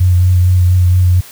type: tone with vibrato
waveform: sine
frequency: 90.3 Hz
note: F#2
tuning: 42 cents flat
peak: -6 dBFS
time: 0-1.21 s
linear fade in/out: 10 ms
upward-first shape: sine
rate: 4.3 Hz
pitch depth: 23 cents each way
effects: white hiss -36 dBFS RMS until 1.31 s